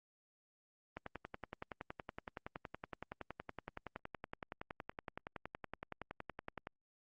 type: click train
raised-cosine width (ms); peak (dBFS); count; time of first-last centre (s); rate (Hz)
0.5; -28; 62; 0.97-6.671; 10.7
effects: Opus 24 kbps